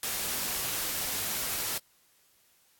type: noise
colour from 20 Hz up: white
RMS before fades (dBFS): -32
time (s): 0.03-1.78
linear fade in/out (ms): 2
effects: white hiss -65 dBFS RMS until 2.79 s + AAC 64 kbps